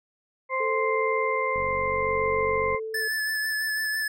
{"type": "harmonic tone", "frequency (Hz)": 523.3, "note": "C5", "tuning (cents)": 0, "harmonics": [1, 2, 4], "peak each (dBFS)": [-29, -27, -29], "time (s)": [0.49, 2.8], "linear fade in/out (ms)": 50}
{"type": "tone with tremolo", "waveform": "sine", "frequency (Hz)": 441.3, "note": "A4", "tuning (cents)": 5, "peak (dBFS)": -25, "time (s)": [0.6, 3.08], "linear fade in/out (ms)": 5, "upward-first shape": "sine", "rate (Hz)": 0.69, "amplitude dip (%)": 65}
{"type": "click train", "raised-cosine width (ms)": 5, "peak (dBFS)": -28, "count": 57, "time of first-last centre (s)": [1.56, 2.746], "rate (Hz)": 47.2}
{"type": "tone with vibrato", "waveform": "square", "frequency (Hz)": 1737, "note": "A6", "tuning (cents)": -23, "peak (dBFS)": -26, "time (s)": [2.94, 4.08], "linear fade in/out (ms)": 5, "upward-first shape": "sine", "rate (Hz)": 6, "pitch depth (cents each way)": 20}
{"effects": []}